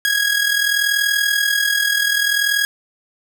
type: tone with amplitude modulation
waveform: sawtooth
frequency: 1651 Hz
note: G#6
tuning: 11 cents flat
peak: -9 dBFS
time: 0.05-2.65 s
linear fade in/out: 0 ms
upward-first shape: sine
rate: 40.6 Hz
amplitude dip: 60%
effects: none